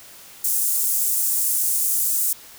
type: high-pass noise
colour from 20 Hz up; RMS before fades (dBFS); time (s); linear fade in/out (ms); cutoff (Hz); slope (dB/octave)
pink; -21; 0.44-2.33; 5; 8100; 24
effects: white hiss -44 dBFS RMS until 2.58 s